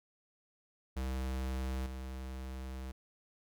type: tone with level steps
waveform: square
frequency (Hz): 65.1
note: C2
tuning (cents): -8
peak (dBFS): -35 / -41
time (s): 0.96-2.92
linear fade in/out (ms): 10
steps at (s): 1.86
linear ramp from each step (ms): 2
effects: none